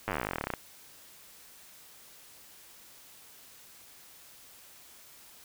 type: slowing click train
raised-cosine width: 0.5 ms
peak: -16 dBFS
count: 25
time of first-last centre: 0.08-0.537 s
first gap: 9 ms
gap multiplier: 1.06
effects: white hiss -54 dBFS RMS until 5.44 s